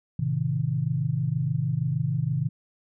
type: chord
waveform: sine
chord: A diminished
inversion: none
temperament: just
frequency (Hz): 110 / 132 / 158.4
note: A2 / C3 / Eb3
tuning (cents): 0 / +16 / +31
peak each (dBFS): -31 / -26 / -27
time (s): 0.19-2.49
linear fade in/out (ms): 5
effects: none